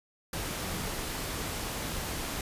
sine tone in noise, 189.8 Hz, F#3, 44 cents sharp, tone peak -42 dBFS, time 0.63-0.9 s, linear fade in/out 2 ms, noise pink, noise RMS -35 dBFS, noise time 0.33-2.41 s, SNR -10 dB, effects resampled to 32000 Hz

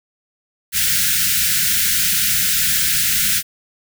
white band-stop noise, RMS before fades -17 dBFS, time 0.72-3.43 s, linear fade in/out 50 ms, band 220 to 1400 Hz, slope 96 dB/octave, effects none

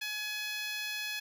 10% pulse tone with high-pass filter, 845 Hz, G#5, 30 cents sharp, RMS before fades -37 dBFS, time 0.01-1.2 s, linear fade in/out 10 ms, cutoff 1900 Hz, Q 1.5, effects none

